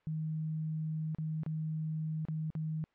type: tone with dropouts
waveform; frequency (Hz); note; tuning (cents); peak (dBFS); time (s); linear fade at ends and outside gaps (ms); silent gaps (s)
sine; 157; D#3; +16; -33; 0.07-2.84; 0; 1.148-1.185 / 1.434-1.463 / 2.252-2.285 / 2.503-2.552
effects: white hiss -72 dBFS RMS until 2.94 s + low-pass 2000 Hz 12 dB/octave